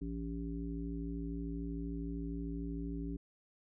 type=harmonic tone; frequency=56.5 Hz; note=A1; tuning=47 cents sharp; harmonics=1 / 3 / 5 / 7; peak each=-41 / -43 / -41 / -50 dBFS; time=0.01-3.17 s; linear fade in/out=10 ms; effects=none